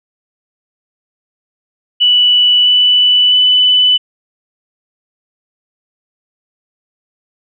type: tone with pitch steps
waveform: sine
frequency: 2960 / 2977 / 2994 Hz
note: F#7 / F#7 / F#7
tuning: 0 / +10 / +20 cents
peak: -6 dBFS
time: 2-3.98 s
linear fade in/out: 20 ms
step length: 660 ms
effects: none